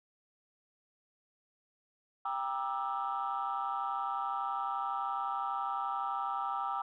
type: chord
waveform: sine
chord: E half-diminished seventh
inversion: first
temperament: just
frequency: 791.1 / 949.3 / 1186.7 / 1318.5 Hz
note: G5 / Bb5 / D6 / E6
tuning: +16 / +31 / +18 / 0 cents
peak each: -36 / -39 / -37 / -37 dBFS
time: 2.25-6.82 s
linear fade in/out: 5 ms
effects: tanh soft clip ceiling -25 dBFS